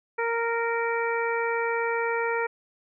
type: harmonic tone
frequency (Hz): 463.7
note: A#4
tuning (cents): -9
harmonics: 1 / 2 / 3 / 4 / 5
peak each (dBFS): -27 / -30 / -32 / -33 / -34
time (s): 0.18-2.47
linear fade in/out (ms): 10
effects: none